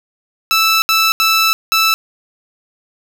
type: tone bursts at uneven times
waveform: 15% pulse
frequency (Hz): 1318.5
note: E6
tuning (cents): 0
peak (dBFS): -4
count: 4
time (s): 0.51-0.82 / 0.89-1.12 / 1.2-1.53 / 1.72-1.94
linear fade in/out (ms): 0
effects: none